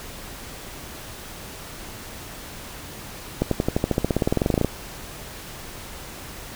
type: accelerating click train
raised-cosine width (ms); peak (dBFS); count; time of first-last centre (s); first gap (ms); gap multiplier
2; -6; 22; 3.42-4.647; 93; 0.95
effects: pink hiss -38 dBFS RMS until 6.55 s